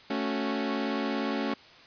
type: chord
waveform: sawtooth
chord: F# minor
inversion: first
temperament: equal with one note detuned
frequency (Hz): 220 / 277.2 / 368.3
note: A3 / C#4 / F#4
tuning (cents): 0 / 0 / -8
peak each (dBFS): -28 / -27 / -32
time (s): 0.1-1.54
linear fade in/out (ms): 5
effects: white hiss -52 dBFS RMS until 1.86 s + resampled to 11025 Hz